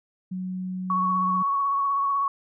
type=tone; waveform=sine; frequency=184.8 Hz; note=F#3; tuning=2 cents flat; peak=-28 dBFS; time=0.31-1.43 s; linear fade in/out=10 ms
type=tone with vibrato; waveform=sine; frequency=1113 Hz; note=C#6; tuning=7 cents sharp; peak=-21 dBFS; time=0.9-2.28 s; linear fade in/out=2 ms; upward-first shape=triangle; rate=16 Hz; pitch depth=26 cents each way
effects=none